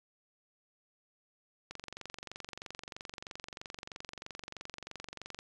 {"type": "click train", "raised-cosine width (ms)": 0.2, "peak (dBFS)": -25, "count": 86, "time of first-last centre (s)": [1.71, 5.39], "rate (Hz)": 23.1, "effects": ["resampled to 24000 Hz"]}